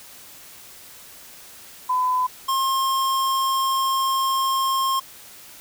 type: tone pair in turn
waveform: sine / square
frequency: 1008 / 1067.9 Hz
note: B5 / C6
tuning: +35 / +35 cents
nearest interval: minor second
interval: 100 cents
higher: second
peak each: -18 / -20 dBFS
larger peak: first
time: 1.89-2.27 / 2.48-5 s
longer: second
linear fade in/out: 10 ms
effects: white hiss -44 dBFS RMS until 5.6 s